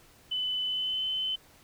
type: tone with pitch glide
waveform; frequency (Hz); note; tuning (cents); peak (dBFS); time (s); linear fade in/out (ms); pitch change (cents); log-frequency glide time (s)
sine; 3009 to 3049; F#7 to G7; +28 to -49; -28; 0.31-1.36; 10; +23; 0.64-1.04
effects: pink hiss -58 dBFS RMS until 1.63 s